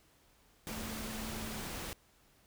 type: tone in noise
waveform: sine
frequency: 220 Hz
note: A3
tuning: in tune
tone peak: -44 dBFS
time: 0.7-1.6 s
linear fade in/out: 0 ms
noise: pink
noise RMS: -42 dBFS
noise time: 0.67-1.93 s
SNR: -5 dB
effects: pink hiss -67 dBFS RMS until 2.46 s